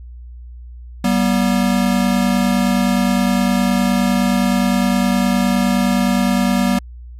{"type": "tone pair together", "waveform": "square", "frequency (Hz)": [192.01, 241.7], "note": ["G3", "B3"], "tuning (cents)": [-36, -37], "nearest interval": "major third", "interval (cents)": 399, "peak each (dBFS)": -17, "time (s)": [1.04, 6.79], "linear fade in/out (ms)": 5, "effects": ["added 60 Hz sine -32 dBFS peak until 7.19 s", "resampled to 32000 Hz"]}